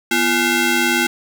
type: ring-modulated tone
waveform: 15% pulse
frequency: 587.3 Hz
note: D5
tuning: in tune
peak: -5 dBFS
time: 0.11-1.07 s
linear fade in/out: 5 ms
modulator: 930 Hz
effects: none